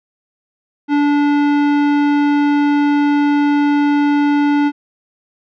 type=tone with tanh clipping; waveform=sine; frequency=290 Hz; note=D4; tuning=22 cents flat; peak=-13 dBFS; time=0.88-4.72 s; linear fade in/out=50 ms; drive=17 dB; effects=none

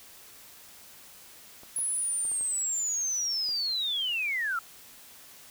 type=clicks; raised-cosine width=1 ms; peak=-36 dBFS; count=6; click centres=1.634 / 1.788 / 2.252 / 2.316 / 2.41 / 3.491 s
type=linear sweep; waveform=sine; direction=down; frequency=10548 to 1300 Hz; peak=-27 dBFS; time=1.76-4.59 s; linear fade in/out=2 ms
effects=white hiss -51 dBFS RMS until 5.5 s

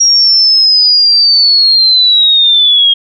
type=linear sweep; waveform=sine; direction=down; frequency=5650 to 3238 Hz; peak=-4 dBFS; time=0-2.94 s; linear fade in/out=10 ms; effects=none

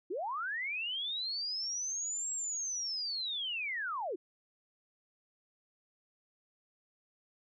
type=linear two-way sweep; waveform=sine; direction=up then down; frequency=311.6 to 7650 to 311.6 Hz; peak=-34 dBFS; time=0.1-4.16 s; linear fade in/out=10 ms; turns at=2.32 s; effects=none

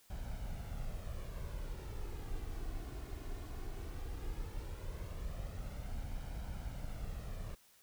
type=noise with flanger; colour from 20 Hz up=brown; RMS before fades=-42 dBFS; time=0.1-7.55 s; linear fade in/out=5 ms; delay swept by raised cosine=1.3 to 2.8 ms; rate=0.16 Hz; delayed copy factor=+0.5; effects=white hiss -66 dBFS RMS until 7.82 s

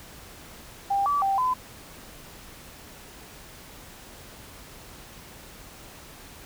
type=tone with pitch steps; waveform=sine; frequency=795 / 1152 / 783 / 1014 Hz; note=G5 / D6 / G5 / B5; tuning=+24 / -34 / -2 / +45 cents; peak=-21 dBFS; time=0.9-1.54 s; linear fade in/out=10 ms; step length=160 ms; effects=pink hiss -46 dBFS RMS until 6.45 s

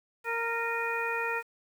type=harmonic tone with a mistuned harmonic; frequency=463.2 Hz; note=A#4; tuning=11 cents flat; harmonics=1 / 2 / 3 / 4 / 5; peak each=-35 / -35 / -35 / -35 / -35 dBFS; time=0.24-1.43 s; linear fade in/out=50 ms; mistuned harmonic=5; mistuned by=+99 cents; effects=9-bit

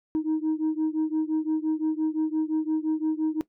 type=beating tone pair; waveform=sine; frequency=311.1 / 316.9 Hz; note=D#4 / D#4; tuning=0 / +32 cents; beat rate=5.8 Hz; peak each=-24 / -25 dBFS; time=0.15-3.41 s; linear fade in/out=0 ms; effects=noise-tail reverb RT60 0.1 s tail -19 dB re dry + tanh soft clip ceiling -20 dBFS

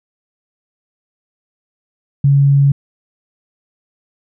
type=tone; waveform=sine; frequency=140 Hz; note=C#3; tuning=18 cents sharp; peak=-7 dBFS; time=2.24-2.72 s; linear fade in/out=5 ms; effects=none

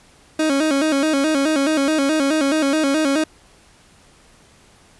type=tone with vibrato; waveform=30% pulse; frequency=293.7 Hz; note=D4; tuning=in tune; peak=-13 dBFS; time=0.39-3.24 s; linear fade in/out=5 ms; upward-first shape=square; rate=4.7 Hz; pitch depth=110 cents each way; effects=pink hiss -51 dBFS RMS until 4.99 s + resampled to 24000 Hz

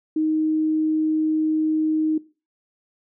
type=tone; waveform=sine; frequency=312.4 Hz; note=D#4; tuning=7 cents sharp; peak=-18 dBFS; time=0.16-2.18 s; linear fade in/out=5 ms; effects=noise-tail reverb RT60 0.3 s tail -18 dB re dry

